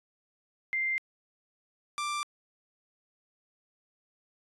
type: tone pair in turn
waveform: sine / sawtooth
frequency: 2093 / 1179.1 Hz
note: C7 / D6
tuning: 0 / +7 cents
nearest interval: minor seventh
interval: 993 cents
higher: first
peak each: -27 dBFS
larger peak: neither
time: 0.73-0.98 / 1.98-2.23 s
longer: neither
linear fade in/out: 0 ms
effects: resampled to 24000 Hz